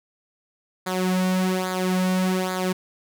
sawtooth tone with flanger, 185 Hz, F#3, in tune, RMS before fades -23 dBFS, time 0.86-2.73 s, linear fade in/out 10 ms, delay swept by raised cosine 0.35 to 3.05 ms, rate 1.2 Hz, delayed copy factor -0.7, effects none

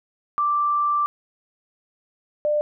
sine tone pair in turn, 1174.7 / 596.9 Hz, D6 / D5, 0 / +28 cents, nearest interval octave, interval 1172 cents, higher first, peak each -18 dBFS, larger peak neither, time 0.38-1.06 / 2.45-2.61 s, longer first, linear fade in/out 0 ms, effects none

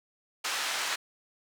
pink band-pass noise, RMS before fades -32 dBFS, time 0.44-0.96 s, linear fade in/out 10 ms, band 1100 to 7100 Hz, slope 12 dB/octave, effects none

